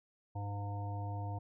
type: harmonic tone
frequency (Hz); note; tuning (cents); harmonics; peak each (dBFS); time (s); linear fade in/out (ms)
101.4; G#2; -41; 1 / 3 / 5 / 7 / 9; -37 / -50 / -53 / -47 / -48; 0.35-1.39; 10
effects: none